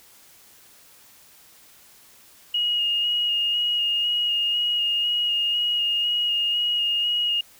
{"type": "tone with vibrato", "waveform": "sine", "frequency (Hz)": 2869, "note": "F7", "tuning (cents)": 46, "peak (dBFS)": -20, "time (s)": [2.54, 7.41], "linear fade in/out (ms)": 5, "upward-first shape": "square", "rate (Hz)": 2, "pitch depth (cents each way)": 14, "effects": ["white hiss -52 dBFS RMS until 7.59 s"]}